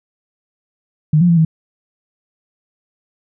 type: tone with pitch steps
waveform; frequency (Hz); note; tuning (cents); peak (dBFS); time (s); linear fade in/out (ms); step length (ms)
sine; 153.1 / 175.8 / 169.1 / 160.2; D#3 / F3 / E3 / E3; -28 / +12 / +44 / -49; -8; 1.13-1.45; 5; 80
effects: none